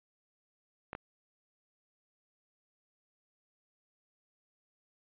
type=clicks; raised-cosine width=0.5 ms; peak=-24 dBFS; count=2; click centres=0.931 / 0.951 s; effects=resampled to 8000 Hz